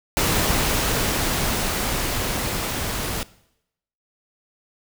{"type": "noise with level ramp", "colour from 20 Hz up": "pink", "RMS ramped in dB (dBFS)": [-20, -27], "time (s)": [0.17, 3.23], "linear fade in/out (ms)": 0, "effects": ["noise-tail reverb RT60 0.8 s tail -20 dB re dry"]}